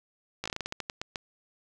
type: slowing click train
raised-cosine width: 0.2 ms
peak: -16 dBFS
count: 13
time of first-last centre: 0.44-1.158 s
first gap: 16 ms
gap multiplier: 1.22
effects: none